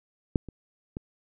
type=clicks; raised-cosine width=3 ms; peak=-9 / -27 / -21 dBFS; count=3; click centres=0.358 / 0.487 / 0.969 s; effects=none